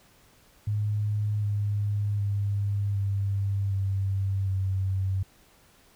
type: tone with pitch steps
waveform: sine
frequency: 104.8 / 102.88 / 101 / 99.15 / 97.33 / 95.55 Hz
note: G#2 / G#2 / G#2 / G2 / G2 / G2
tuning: +16 / -16 / -48 / +20 / -12 / -44 cents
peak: -24 dBFS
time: 0.67-5.23 s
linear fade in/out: 5 ms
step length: 760 ms
effects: pink hiss -59 dBFS RMS until 5.95 s